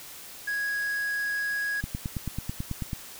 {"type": "tone", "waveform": "triangle", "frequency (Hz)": 1659, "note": "G#6", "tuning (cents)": -2, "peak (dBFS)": -25, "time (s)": [0.47, 1.81], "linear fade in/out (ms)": 10}
{"type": "click train", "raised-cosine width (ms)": 5, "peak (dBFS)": -18, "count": 11, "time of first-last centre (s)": [1.84, 2.932], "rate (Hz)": 9.16}
{"effects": ["white hiss -44 dBFS RMS until 3.19 s"]}